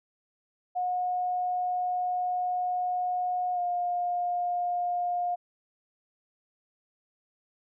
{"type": "tone with pitch glide", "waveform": "sine", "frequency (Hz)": [724, 709.1], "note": ["F#5", "F5"], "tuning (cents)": [-38, 26], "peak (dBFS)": -26, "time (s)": [0.75, 5.36], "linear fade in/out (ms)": 20, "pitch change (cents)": -36, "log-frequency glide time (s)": [3.54, 3.59], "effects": []}